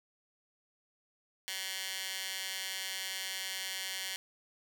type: tone with high-pass filter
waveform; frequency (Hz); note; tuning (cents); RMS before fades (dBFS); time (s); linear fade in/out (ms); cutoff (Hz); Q
15% pulse; 190.1; F#3; +47; -39; 1.48-4.16; 0; 2600; 1.1
effects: none